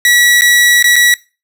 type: tone with dropouts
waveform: sawtooth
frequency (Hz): 1936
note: B6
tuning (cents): -35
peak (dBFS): -3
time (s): 0.05-1.14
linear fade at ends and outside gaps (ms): 1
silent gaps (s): 0.41-0.419 / 0.826-0.842 / 0.958-0.963
effects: noise-tail reverb RT60 0.3 s tail -21 dB re dry